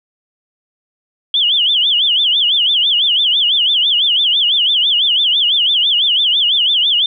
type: tone with vibrato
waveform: sine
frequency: 3190 Hz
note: G7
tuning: 30 cents sharp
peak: -10 dBFS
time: 1.34-7.06 s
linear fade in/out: 2 ms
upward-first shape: sine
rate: 6 Hz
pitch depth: 200 cents each way
effects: none